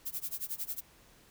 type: noise with tremolo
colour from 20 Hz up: violet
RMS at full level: -35 dBFS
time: 0.05-0.81 s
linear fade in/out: 20 ms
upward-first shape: sine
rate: 11 Hz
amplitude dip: 95%
effects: pink hiss -61 dBFS RMS until 1.3 s